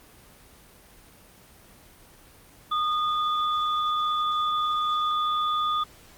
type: tone pair together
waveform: sine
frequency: 1227 / 3466 Hz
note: D#6 / A7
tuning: -25 / -27 cents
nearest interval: octave + tritone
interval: 1798 cents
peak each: -23 / -32 dBFS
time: 2.71-5.84 s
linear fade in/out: 10 ms
effects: pink hiss -52 dBFS RMS until 6.17 s + Opus 24 kbps